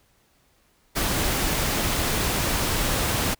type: noise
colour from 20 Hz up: pink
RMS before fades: -24 dBFS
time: 0.95-3.35 s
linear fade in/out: 20 ms
effects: pink hiss -63 dBFS RMS until 3.39 s